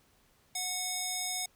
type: tone with band-pass filter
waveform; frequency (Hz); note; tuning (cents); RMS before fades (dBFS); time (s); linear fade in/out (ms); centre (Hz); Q
square; 734; F#5; -14; -35; 0.55-1.46; 5; 7200; 1.3
effects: pink hiss -67 dBFS RMS until 1.55 s